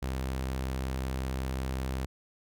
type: tone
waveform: sawtooth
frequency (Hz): 65.41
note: C2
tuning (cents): 0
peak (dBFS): -27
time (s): 0.02-2.06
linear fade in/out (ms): 10
effects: none